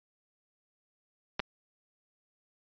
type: clicks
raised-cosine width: 0.3 ms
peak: -15 dBFS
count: 2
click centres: 1.395 / 1.4 s
effects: resampled to 11025 Hz